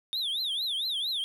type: tone with vibrato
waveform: triangle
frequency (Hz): 3600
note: A7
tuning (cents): +39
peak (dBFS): -27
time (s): 0.13-1.24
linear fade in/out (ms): 0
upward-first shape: triangle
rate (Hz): 4.4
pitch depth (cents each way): 270
effects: 11-bit